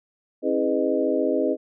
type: tone cluster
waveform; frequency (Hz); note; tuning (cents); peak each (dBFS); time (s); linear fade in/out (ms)
sine; 270.2 / 324.2 / 413.1 / 499.6 / 615; C#4 / E4 / G#4 / B4 / D#5; -44 / -29 / -9 / +20 / -20; -26; 0.42-1.57; 50
effects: none